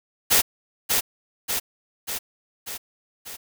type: noise with echo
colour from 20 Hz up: white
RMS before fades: -17 dBFS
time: 0.3-0.42 s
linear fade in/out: 20 ms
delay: 590 ms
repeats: 5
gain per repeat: -4 dB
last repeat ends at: 3.37 s
effects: none